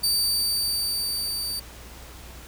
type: tone with level ramp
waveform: sawtooth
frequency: 4622 Hz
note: D8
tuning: 28 cents flat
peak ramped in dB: -17 to -25 dBFS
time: 0.03-1.6 s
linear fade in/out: 10 ms
effects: added 60 Hz sine -44 dBFS peak until 2.47 s + pink hiss -45 dBFS RMS until 2.47 s